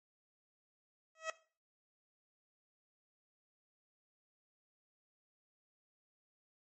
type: tone with exponential growth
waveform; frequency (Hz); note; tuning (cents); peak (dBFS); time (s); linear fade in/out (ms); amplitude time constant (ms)
15% pulse; 642; E5; -46; -27; 1.15-1.3; 2; 32
effects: noise-tail reverb RT60 0.4 s tail -18 dB re dry + MP3 32 kbps